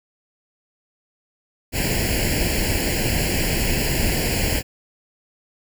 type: noise with comb filter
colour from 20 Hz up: pink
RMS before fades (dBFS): -21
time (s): 1.72-4.63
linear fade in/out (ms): 50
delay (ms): 0.41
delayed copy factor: +0.95
effects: none